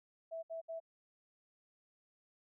sine tone bursts, 656 Hz, E5, 9 cents flat, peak -40 dBFS, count 3, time 0.31-0.802 s, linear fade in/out 20 ms, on 120 ms, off 66 ms, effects none

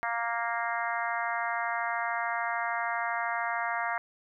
harmonic tone, 233.1 Hz, A#3, in tune, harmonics 3 / 4 / 5 / 6 / 7 / 8 / 9, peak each -34 / -35 / -36 / -37 / -37 / -38 / -39 dBFS, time 0.03-3.98 s, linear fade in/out 0 ms, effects none

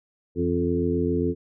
harmonic tone with a mistuned harmonic, 87.31 Hz, F2, in tune, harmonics 1 / 2 / 3 / 4 / 5, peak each -29 / -29 / -26 / -27 / -27 dBFS, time 0.35-1.35 s, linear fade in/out 50 ms, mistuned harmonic 2, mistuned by -58 cents, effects none

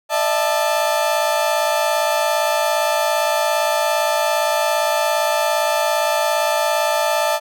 35% pulse chord, D suspended second, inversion none, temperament equal with one note detuned, 601.8 / 659.3 / 880 Hz, D5 / E5 / A5, +42 / 0 / 0 cents, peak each -19 dBFS, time 0.09-7.4 s, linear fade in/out 50 ms, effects none

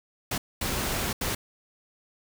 pink noise bursts at uneven times, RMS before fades -29 dBFS, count 3, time 0.31-0.38 / 0.61-1.13 / 1.21-1.35 s, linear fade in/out 5 ms, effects none

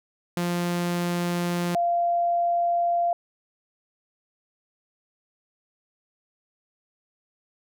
sawtooth / sine tone pair in turn, 174.61 / 691.6 Hz, F3 / F5, 0 / -17 cents, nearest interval 2 octaves, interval 2383 cents, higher second, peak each -20 dBFS, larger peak neither, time 0.37-1.75 / 1.75-3.13 s, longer neither, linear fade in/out 2 ms, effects none

